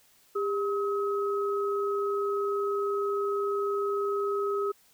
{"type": "tone pair together", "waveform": "sine", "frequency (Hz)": [401.8, 1275.6], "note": ["G4", "D#6"], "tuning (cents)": [43, 43], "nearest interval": "octave + minor sixth", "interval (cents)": 2000, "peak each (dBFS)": [-27, -32], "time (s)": [0.35, 4.72], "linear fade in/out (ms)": 10, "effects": ["white hiss -62 dBFS RMS until 4.93 s"]}